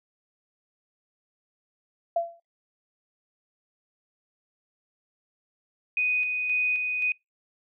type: tone with exponential decay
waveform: sine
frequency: 679 Hz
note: F5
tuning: 49 cents flat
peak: -19 dBFS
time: 2.16-2.4 s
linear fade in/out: 5 ms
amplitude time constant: 51 ms
type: tone with tremolo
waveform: sine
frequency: 2491 Hz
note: D#7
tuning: 1 cent sharp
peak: -22 dBFS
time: 5.97-7.12 s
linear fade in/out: 2 ms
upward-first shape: square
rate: 1.9 Hz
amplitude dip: 35%
effects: noise-tail reverb RT60 0.2 s tail -26 dB re dry